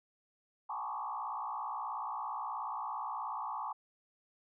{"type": "tone with frequency modulation", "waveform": "sine", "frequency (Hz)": 987.8, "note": "B5", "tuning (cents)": 0, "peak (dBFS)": -36, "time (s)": [0.69, 3.73], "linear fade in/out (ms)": 10, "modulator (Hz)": 58.5, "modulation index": 3.3, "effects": []}